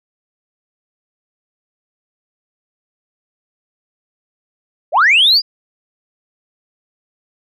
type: linear sweep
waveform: sine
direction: up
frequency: 502 to 4978 Hz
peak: -6 dBFS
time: 4.92-5.42 s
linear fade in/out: 50 ms
effects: tanh soft clip ceiling -4 dBFS